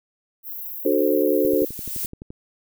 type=high-pass noise; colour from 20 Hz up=white; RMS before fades=-33 dBFS; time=0.43-1.72 s; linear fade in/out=50 ms; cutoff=12000 Hz; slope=96 dB/octave
type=noise with exponential growth; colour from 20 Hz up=violet; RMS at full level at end=-26 dBFS; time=0.72-2.06 s; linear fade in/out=1 ms; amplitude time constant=290 ms
type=chord; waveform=sine; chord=D dominant seventh; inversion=none; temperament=equal with one note detuned; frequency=299.7 / 370 / 440 / 523.3 Hz; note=D4 / F#4 / A4 / C5; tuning=+35 / 0 / 0 / 0 cents; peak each=-22 dBFS; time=0.85-1.65 s; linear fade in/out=5 ms
type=click train; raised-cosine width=3 ms; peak=-23 dBFS; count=11; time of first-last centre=1.45-2.305 s; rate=11.7 Hz
effects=none